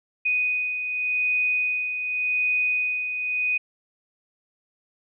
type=beating tone pair; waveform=sine; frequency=2489 / 2489.87 Hz; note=D#7 / D#7; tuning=0 / +1 cents; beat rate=0.87 Hz; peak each=-31 / -22 dBFS; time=0.25-3.58 s; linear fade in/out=10 ms; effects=none